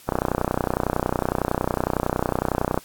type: click train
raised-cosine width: 1 ms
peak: -6 dBFS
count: 84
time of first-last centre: 0.09-2.776 s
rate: 30.9 Hz
effects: white hiss -48 dBFS RMS until 2.84 s + AAC 64 kbps